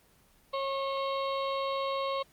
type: harmonic tone with a mistuned harmonic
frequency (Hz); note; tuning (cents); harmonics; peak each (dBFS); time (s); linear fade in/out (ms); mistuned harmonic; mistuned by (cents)
545; C#5; -29; 1 / 2 / 4 / 5 / 6 / 7 / 8; -32 / -33 / -45 / -47 / -46 / -44 / -48; 0.53-2.23; 10; 6; -64
effects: pink hiss -63 dBFS RMS until 2.32 s + Opus 24 kbps